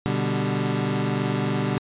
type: chord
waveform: 25% pulse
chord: G major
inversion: first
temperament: equal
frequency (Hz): 123.47 / 146.83 / 196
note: B2 / D3 / G3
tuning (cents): 0 / 0 / 0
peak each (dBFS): -23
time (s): 0.06-1.78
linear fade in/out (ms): 0
effects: resampled to 8000 Hz